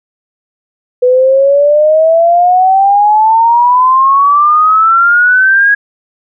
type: exponential sweep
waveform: sine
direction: up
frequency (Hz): 493.9 to 1661.2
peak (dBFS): -4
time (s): 1.02-5.75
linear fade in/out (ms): 10
effects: none